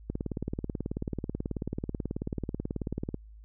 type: click train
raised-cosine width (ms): 3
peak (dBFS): -19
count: 57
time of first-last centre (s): 0.1-3.143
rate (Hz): 18.4
effects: added 53 Hz sine -47 dBFS peak until 3.44 s